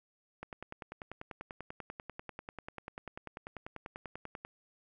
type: click train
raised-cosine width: 0.5 ms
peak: -27 dBFS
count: 42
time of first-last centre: 0.43-4.45 s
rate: 10.2 Hz
effects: none